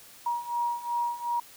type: beating tone pair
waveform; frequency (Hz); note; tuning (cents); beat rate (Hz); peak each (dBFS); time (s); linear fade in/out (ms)
sine; 950 / 952.7; A#5 / A#5; +33 / +37; 2.7; -32 / -29; 0.26-1.4; 5
effects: white hiss -51 dBFS RMS until 1.56 s